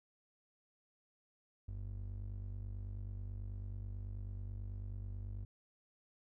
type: ring-modulated tone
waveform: triangle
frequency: 72.5 Hz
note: D2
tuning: 22 cents flat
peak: -36 dBFS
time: 1.68-5.45 s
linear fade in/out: 5 ms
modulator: 24.6 Hz
effects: none